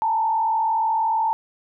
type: tone with frequency modulation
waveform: sine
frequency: 890 Hz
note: A5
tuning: 20 cents sharp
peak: -18 dBFS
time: 0.02-1.33 s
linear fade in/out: 0 ms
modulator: 43.1 Hz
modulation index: 0.77
effects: none